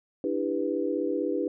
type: chord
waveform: sine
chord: E minor seventh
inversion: third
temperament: equal with one note detuned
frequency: 293.7 / 329.6 / 397.9 / 493.9 Hz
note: D4 / E4 / G4 / B4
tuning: 0 / 0 / +26 / 0 cents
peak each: -31 dBFS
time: 0.24-1.48 s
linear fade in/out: 2 ms
effects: none